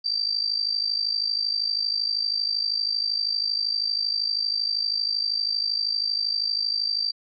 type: tone with amplitude modulation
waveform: sine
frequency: 4677 Hz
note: D8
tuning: 8 cents flat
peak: -19 dBFS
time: 0.04-7.12 s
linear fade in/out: 20 ms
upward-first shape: sine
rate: 52.7 Hz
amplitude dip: 80%
effects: none